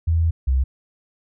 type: tone pair in turn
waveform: sine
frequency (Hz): 82.41 / 65.55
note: E2 / C2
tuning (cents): 0 / +4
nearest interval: major third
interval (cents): 396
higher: first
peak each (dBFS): -15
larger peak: neither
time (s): 0.07-0.31 / 0.47-0.64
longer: first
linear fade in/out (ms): 10
effects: none